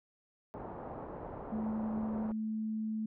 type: low-pass noise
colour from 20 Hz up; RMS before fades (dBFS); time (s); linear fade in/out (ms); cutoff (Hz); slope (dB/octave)
white; -44; 0.54-2.32; 0; 910; 24
type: tone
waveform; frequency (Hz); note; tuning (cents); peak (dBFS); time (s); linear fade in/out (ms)
sine; 218.2; A3; -14; -33; 1.52-3.06; 5
effects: none